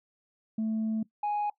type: tone pair in turn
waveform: sine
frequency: 220 / 830.6 Hz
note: A3 / G#5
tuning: 0 / 0 cents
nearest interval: octave + major seventh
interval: 2300 cents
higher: second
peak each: -25 dBFS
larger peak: neither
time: 0.58-1.03 / 1.23-1.5 s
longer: first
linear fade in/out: 5 ms
effects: noise-tail reverb RT60 0.1 s tail -19 dB re dry + tanh soft clip ceiling -25 dBFS